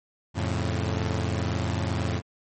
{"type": "chord", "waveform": "sawtooth", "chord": "F augmented", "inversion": "none", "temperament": "equal with one note detuned", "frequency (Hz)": [87.86, 110, 138.59], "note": ["F2", "A2", "C#3"], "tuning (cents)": [11, 0, 0], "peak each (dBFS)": [-24, -25, -29], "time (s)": [0.34, 2.22], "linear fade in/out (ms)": 50, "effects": ["MP3 32 kbps"]}